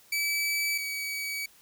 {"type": "tone pair in turn", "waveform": "sawtooth", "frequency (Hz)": [2300, 2274], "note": ["D7", "C#7"], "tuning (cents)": [-37, 44], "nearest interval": "unison", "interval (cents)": 19, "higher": "first", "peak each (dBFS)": [-23, -28], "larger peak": "first", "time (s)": [[0.12, 0.78], [0.78, 1.46]], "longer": "second", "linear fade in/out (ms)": 5, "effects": ["white hiss -58 dBFS RMS until 1.61 s"]}